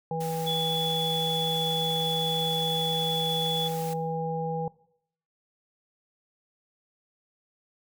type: harmonic tone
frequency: 162.5 Hz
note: E3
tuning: 24 cents flat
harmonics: 1 / 3 / 5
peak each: -32 / -32 / -32 dBFS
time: 0.11-4.68 s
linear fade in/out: 2 ms
type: noise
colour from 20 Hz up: white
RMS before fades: -42 dBFS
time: 0.2-3.94 s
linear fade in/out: 10 ms
type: tone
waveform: sine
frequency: 3420 Hz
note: A7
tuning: 50 cents flat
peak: -27 dBFS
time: 0.46-3.69 s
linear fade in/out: 20 ms
effects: noise-tail reverb RT60 0.7 s tail -21 dB re dry